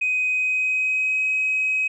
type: tone with pitch glide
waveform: sine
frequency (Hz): 2509 to 2537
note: D#7 to D#7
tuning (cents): +14 to +33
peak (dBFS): -18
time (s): 0.01-1.88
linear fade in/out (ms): 10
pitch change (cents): +19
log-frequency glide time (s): 0.29-1.23
effects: tanh soft clip ceiling -15 dBFS